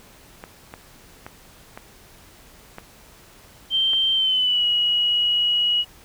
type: clicks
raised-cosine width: 0.5 ms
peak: -20 dBFS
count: 6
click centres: 0.439 / 0.739 / 1.265 / 1.775 / 2.784 / 3.934 s
type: tone with pitch glide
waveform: sine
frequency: 3136 to 2909 Hz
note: G7 to F#7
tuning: 0 to -30 cents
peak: -17 dBFS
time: 3.7-5.85 s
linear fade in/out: 50 ms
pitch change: -130 cents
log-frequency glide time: 4.14-4.65 s
effects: pink hiss -49 dBFS RMS until 6.04 s